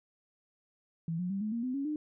sine tone with pitch steps, 164.81 / 179.73 / 195.99 / 213.7 / 233.1 / 254.2 / 277.2 / 302.3 Hz, E3 / F3 / G3 / G#3 / A#3 / C4 / C#4 / D#4, 0 / +50 / 0 / +50 / 0 / -50 / 0 / -50 cents, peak -31 dBFS, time 1.08-1.96 s, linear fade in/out 2 ms, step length 110 ms, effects none

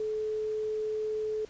sine tone, 431.1 Hz, A4, 35 cents flat, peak -29 dBFS, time 0-1.45 s, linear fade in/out 2 ms, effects pink hiss -55 dBFS RMS until 1.49 s + resampled to 16000 Hz

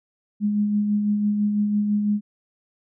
sine tone with tremolo, 207.7 Hz, G#3, in tune, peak -17 dBFS, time 0.4-2.21 s, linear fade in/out 50 ms, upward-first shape sine, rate 6 Hz, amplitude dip 35%, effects none

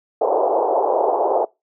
pink band-pass noise, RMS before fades -18 dBFS, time 0.21-1.45 s, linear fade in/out 5 ms, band 390 to 900 Hz, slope 48 dB/octave, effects noise-tail reverb RT60 0.2 s tail -22 dB re dry

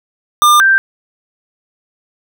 square / sine tone pair in turn, 1200 / 1570.2 Hz, D6 / G6, +37 / +2 cents, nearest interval perfect fourth, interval 465 cents, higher second, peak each -6 dBFS, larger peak neither, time 0.42-0.6 / 0.6-0.78 s, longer neither, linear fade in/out 0 ms, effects none

